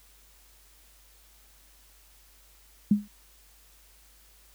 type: tone with exponential decay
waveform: sine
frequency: 206.4 Hz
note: G#3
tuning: 10 cents flat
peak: -14 dBFS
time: 2.91-3.08 s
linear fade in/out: 5 ms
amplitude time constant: 36 ms
effects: added 50 Hz sine -59 dBFS peak until 4.54 s + white hiss -59 dBFS RMS until 4.54 s